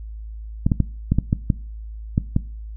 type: clicks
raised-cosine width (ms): 5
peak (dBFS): -4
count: 9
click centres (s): 0.665 / 0.718 / 0.803 / 1.12 / 1.186 / 1.329 / 1.502 / 2.179 / 2.364
effects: noise-tail reverb RT60 0.4 s tail -20 dB re dry + added 54 Hz sine -31 dBFS peak until 2.76 s